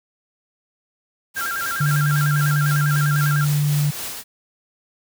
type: noise with tremolo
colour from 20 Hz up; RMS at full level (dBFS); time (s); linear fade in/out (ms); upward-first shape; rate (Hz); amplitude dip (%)
white; -29; 1.34-4.24; 50; sine; 3.8; 35
type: tone with vibrato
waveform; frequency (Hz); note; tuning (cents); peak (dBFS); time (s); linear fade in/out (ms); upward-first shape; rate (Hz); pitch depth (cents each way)
sine; 1481; F#6; +1; -23; 1.36-3.45; 10; square; 10; 130
type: tone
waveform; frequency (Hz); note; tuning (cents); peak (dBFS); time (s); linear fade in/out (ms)
sine; 146.83; D3; 0; -16; 1.8-3.91; 10
effects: none